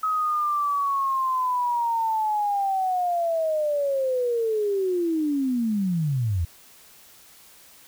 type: linear sweep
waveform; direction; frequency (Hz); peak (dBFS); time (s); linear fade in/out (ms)
sine; down; 1277 to 78.1; -21; 0.03-6.45; 5
effects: white hiss -51 dBFS RMS until 7.87 s